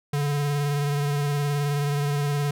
square tone with vibrato, 144.3 Hz, D3, 30 cents flat, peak -23 dBFS, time 0.13-2.51 s, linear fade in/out 5 ms, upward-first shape sine, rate 19 Hz, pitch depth 26 cents each way, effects none

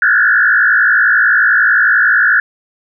sine tone with frequency modulation, 1583 Hz, G6, 17 cents sharp, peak -7 dBFS, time 0.02-2.4 s, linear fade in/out 2 ms, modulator 55.6 Hz, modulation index 3.1, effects none

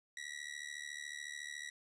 sawtooth tone with amplitude modulation, 1929 Hz, B6, 41 cents flat, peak -36 dBFS, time 0.17-1.7 s, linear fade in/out 2 ms, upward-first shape sine, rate 73.9 Hz, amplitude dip 90%, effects resampled to 22050 Hz

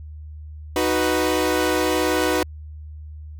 sawtooth chord, B major, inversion first, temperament equal, 311.1 / 370 / 493.9 Hz, D#4 / F#4 / B4, 0 / 0 / 0 cents, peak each -19 dBFS, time 0.76-2.43 s, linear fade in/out 2 ms, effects added 76 Hz sine -34 dBFS peak until 3.39 s

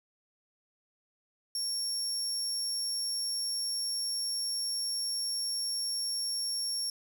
30% pulse tone, 5510 Hz, F8, 24 cents flat, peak -27 dBFS, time 1.55-6.9 s, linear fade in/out 2 ms, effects none

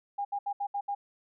sine tone bursts at uneven times, 808 Hz, G#5, 48 cents flat, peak -29 dBFS, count 6, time 0.18-0.25 / 0.32-0.39 / 0.46-0.53 / 0.6-0.67 / 0.74-0.81 / 0.88-0.95 s, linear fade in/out 10 ms, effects none

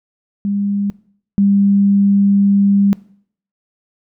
sine tone pair in turn, 201.3 / 199.56 Hz, G3 / G3, +46 / +31 cents, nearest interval unison, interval 15 cents, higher first, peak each -15 / -9 dBFS, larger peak second, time 0.45-0.9 / 1.38-2.93 s, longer second, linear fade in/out 0 ms, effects noise-tail reverb RT60 0.6 s tail -21 dB re dry

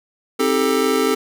square chord, A half-diminished seventh, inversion first, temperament just, 264 / 316.8 / 396 / 440 Hz, C4 / Eb4 / G4 / A4, +16 / +31 / +18 / 0 cents, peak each -22 / -26 / -22 / -20 dBFS, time 0.39-1.15 s, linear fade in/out 10 ms, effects none

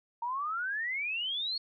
sine exponential sweep, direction up, 919 to 4390 Hz, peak -31 dBFS, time 0.22-1.58 s, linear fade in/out 5 ms, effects none

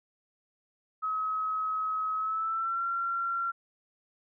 sine tone with pitch glide, 1278 to 1369.7 Hz, D#6 to F6, +46 to -34 cents, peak -28 dBFS, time 1.02-3.52 s, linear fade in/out 20 ms, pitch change +120 cents, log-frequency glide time 2.16-2.84 s, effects none

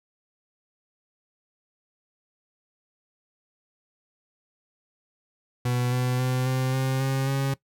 40% pulse tone with pitch steps, 123.47 / 125.56 / 127.68 / 129.83 / 132.03 / 134.26 / 136.52 Hz, B2 / B2 / C3 / C3 / C3 / C3 / C#3, 0 / +29 / -42 / -13 / +16 / +45 / -26 cents, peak -22 dBFS, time 5.65-7.54 s, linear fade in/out 5 ms, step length 270 ms, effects noise-tail reverb RT60 0.1 s tail -19 dB re dry

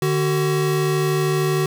square tone pair together, 150 / 377.1 Hz, D3 / F#4, +37 / +33 cents, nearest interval octave + major third, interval 1596 cents, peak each -21 dBFS, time 0.02-1.66 s, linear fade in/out 2 ms, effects none

